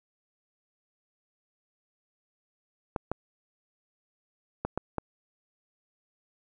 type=clicks; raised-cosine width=1 ms; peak=-15 dBFS; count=5; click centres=2.962 / 3.116 / 4.65 / 4.776 / 4.983 s; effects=none